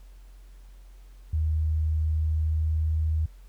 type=tone with pitch glide; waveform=sine; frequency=78.3 to 78.75 Hz; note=D#2 to D#2; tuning=+11 to +21 cents; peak=-22 dBFS; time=1.33-3.26 s; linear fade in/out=5 ms; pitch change=+10 cents; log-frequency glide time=2.27-2.73 s; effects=added 45 Hz sine -45 dBFS peak until 3.48 s + pink hiss -63 dBFS RMS until 3.48 s